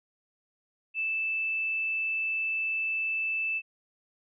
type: tone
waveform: sine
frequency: 2637 Hz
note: E7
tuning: in tune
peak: -27 dBFS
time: 0.94-3.62 s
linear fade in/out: 50 ms
effects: none